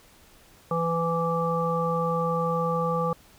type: harmonic tone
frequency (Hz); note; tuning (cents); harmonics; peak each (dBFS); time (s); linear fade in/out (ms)
166.8; E3; +21; 1 / 3 / 5 / 7; -28 / -27 / -33 / -28; 0.71-3.13; 2
effects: pink hiss -55 dBFS RMS until 3.38 s